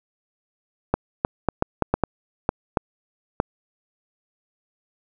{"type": "clicks", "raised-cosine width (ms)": 1, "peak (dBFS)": -4, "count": 10, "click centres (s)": [0.94, 1.249, 1.487, 1.624, 1.823, 1.94, 2.037, 2.491, 2.772, 3.401], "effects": []}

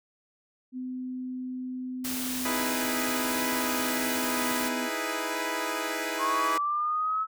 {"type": "tone with pitch glide", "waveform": "sine", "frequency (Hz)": [254.6, 251.2], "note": ["C4", "B3"], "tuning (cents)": [-47, 30], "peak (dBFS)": -32, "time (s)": [0.72, 4.9], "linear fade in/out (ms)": 50, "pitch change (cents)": -23, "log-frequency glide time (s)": [4.21, 4.33]}
{"type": "noise", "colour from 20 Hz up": "white", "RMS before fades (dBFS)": -34, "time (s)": [2.04, 4.69], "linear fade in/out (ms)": 10}
{"type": "chord", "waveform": "10% pulse", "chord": "E major seventh", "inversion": "third", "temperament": "equal", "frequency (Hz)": [311.1, 329.6, 415.3, 493.9], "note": ["D#4", "E4", "G#4", "B4"], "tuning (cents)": [0, 0, 0, 0], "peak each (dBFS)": [-27, -26, -27, -26], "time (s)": [2.45, 6.58], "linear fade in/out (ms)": 5}
{"type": "linear sweep", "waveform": "sine", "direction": "up", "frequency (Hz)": [1075, 1300], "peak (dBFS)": -25, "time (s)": [6.18, 7.27], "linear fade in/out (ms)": 50}
{"effects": []}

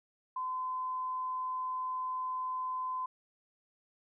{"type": "tone", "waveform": "sine", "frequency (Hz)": 1023, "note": "C6", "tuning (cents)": -39, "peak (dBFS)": -33, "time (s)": [0.36, 3.06], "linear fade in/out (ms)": 5, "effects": []}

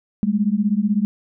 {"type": "beating tone pair", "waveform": "sine", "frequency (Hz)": [199.5, 215.5], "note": ["G3", "A3"], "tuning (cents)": [31, -36], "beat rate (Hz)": 16, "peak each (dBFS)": -19, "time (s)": [0.23, 1.05], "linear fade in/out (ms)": 0, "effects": []}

